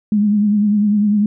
sine tone with vibrato, 207.7 Hz, G#3, in tune, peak -11 dBFS, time 0.12-1.26 s, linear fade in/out 2 ms, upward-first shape triangle, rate 10 Hz, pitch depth 58 cents each way, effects none

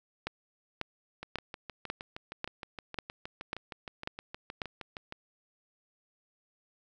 two click trains, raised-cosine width 0.3 ms, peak -17 / -24 dBFS, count 9 / 26, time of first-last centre 0.27-4.618 / 1.23-5.124 s, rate 1.84 / 6.42 Hz, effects none

